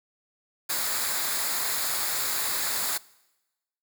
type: noise with comb filter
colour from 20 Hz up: white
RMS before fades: -28 dBFS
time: 0.69-2.98 s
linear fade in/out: 10 ms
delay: 0.34 ms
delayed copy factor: -0.6
effects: noise-tail reverb RT60 1.0 s tail -22 dB re dry